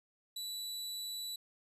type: tone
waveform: sawtooth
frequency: 3951 Hz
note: B7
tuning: in tune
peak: -36 dBFS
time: 0.36-1.36 s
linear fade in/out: 5 ms
effects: resampled to 32000 Hz